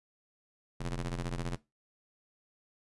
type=ring-modulated tone; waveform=sawtooth; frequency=86.5 Hz; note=F2; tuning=16 cents flat; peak=-27 dBFS; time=0.8-1.56 s; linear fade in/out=10 ms; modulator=50.7 Hz; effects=noise-tail reverb RT60 0.2 s tail -18 dB re dry + resampled to 24000 Hz